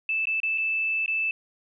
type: tone with dropouts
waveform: sine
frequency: 2634 Hz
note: E7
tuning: 2 cents flat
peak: -23 dBFS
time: 0.09-1.31 s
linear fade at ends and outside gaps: 2 ms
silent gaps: 0.255-0.27 / 0.402-0.432 / 0.577-0.581 / 1.061-1.079 s
effects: none